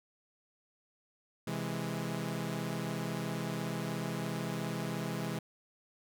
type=chord; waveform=sawtooth; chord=C augmented; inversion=none; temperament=equal; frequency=130.81 / 164.81 / 207.7 Hz; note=C3 / E3 / G#3; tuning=0 / 0 / 0 cents; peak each=-36 / -34 / -35 dBFS; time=1.47-5.39 s; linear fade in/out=5 ms; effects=none